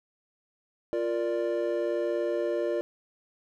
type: chord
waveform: triangle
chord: Bb major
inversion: second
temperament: equal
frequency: 349.2 / 466.2 / 587.3 Hz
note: F4 / Bb4 / D5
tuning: 0 / 0 / 0 cents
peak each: -28 / -30 / -28 dBFS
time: 0.93-2.81 s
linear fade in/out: 0 ms
effects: none